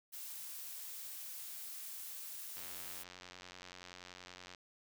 blue noise, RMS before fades -47 dBFS, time 0.12-3.04 s, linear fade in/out 20 ms
click train, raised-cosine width 0.2 ms, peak -33 dBFS, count 180, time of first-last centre 2.57-4.548 s, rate 90.5 Hz
effects none

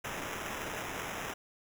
blue noise with sample-and-hold, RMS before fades -39 dBFS, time 0.04-1.34 s, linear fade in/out 10 ms, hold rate 4410 Hz, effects none

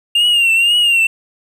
triangle tone with vibrato, 2794 Hz, F7, in tune, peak -8 dBFS, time 0.15-1.07 s, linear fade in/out 5 ms, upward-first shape triangle, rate 2 Hz, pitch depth 86 cents each way, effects 8-bit

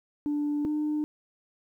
sine tone pair in turn, 293.7 / 301.4 Hz, D4 / D4, 0 / +45 cents, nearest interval unison, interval 45 cents, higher second, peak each -24 dBFS, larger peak neither, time 0.26-0.65 / 0.65-1.04 s, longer neither, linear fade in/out 0 ms, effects tanh soft clip ceiling -23 dBFS + 11-bit

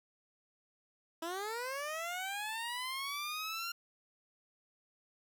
15% pulse linear sweep, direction up, 320.3 to 1396.9 Hz, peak -31 dBFS, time 1.22-3.72 s, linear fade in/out 5 ms, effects none

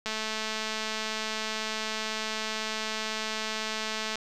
click train, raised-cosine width 0.2 ms, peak -15 dBFS, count 894, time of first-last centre 0.06-4.156 s, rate 218 Hz, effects none

